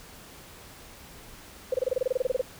sine tone bursts, 512 Hz, C5, 38 cents flat, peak -21 dBFS, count 15, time 1.72-2.414 s, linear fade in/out 5 ms, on 22 ms, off 26 ms, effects pink hiss -48 dBFS RMS until 2.59 s

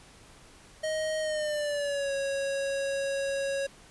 square tone with pitch glide, 626 to 551.3 Hz, D#5 to C#5, +10 to -10 cents, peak -29 dBFS, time 0.83-3.67 s, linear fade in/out 10 ms, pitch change -220 cents, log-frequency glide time 1.2-2.13 s, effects pink hiss -54 dBFS RMS until 3.9 s + resampled to 24000 Hz

